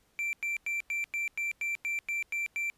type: tone bursts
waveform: triangle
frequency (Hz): 2349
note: D7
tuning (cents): 0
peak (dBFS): -28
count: 11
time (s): 0.19-2.7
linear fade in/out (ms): 0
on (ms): 140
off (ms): 97
effects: pink hiss -69 dBFS RMS until 2.77 s + resampled to 32000 Hz